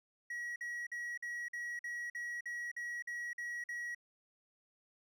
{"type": "tone bursts", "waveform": "triangle", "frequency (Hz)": 1914, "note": "A#6", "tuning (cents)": 45, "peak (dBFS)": -37, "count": 12, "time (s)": [0.3, 3.948], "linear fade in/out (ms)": 5, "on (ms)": 260, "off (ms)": 48, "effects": []}